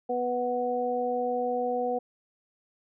harmonic tone, 246.4 Hz, B3, 4 cents flat, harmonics 1 / 2 / 3, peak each -35 / -28 / -30 dBFS, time 0.09-1.99 s, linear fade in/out 10 ms, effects none

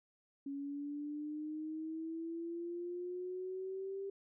sine exponential sweep, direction up, 277.4 to 395 Hz, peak -39 dBFS, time 0.46-4.1 s, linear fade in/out 5 ms, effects none

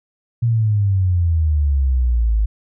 sine exponential sweep, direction down, 119.5 to 52 Hz, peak -13 dBFS, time 0.42-2.46 s, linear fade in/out 10 ms, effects none

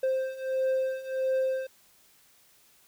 triangle beating tone pair, 523.3 / 524.8 Hz, C5 / C5, 0 / +5 cents, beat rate 1.5 Hz, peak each -29 / -26 dBFS, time 0.03-1.67 s, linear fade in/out 5 ms, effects white hiss -61 dBFS RMS until 2.87 s

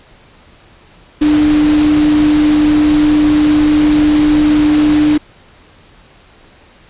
sine tone in noise, 300.5 Hz, D4, 40 cents sharp, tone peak -7 dBFS, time 1.21-5.18 s, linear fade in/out 10 ms, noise pink, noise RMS -21 dBFS, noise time 1.21-5.18 s, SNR +11 dB, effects pink hiss -44 dBFS RMS until 6.89 s + resampled to 8000 Hz

